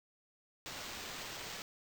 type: noise with sample-and-hold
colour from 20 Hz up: violet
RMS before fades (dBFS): -45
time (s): 0.66-1.62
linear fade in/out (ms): 0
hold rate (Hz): 11025
effects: none